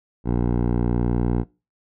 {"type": "tone with low-pass filter", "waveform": "10% pulse", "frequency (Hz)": 59.6, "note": "A#1", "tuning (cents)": 39, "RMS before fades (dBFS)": -21, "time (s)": [0.24, 1.45], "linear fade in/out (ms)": 50, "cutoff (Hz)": 680, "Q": 0.62, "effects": ["noise-tail reverb RT60 0.3 s tail -23 dB re dry"]}